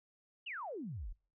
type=exponential sweep; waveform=sine; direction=down; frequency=3048 to 34.15 Hz; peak=-40 dBFS; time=0.46-1.13 s; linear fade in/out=10 ms; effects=noise-tail reverb RT60 0.4 s tail -26 dB re dry